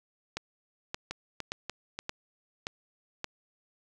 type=two click trains; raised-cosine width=0.2 ms; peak=-16 / -18 dBFS; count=6 / 4; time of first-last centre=0.37-3.244 / 1.11-1.99 s; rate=1.74 / 3.41 Hz; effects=none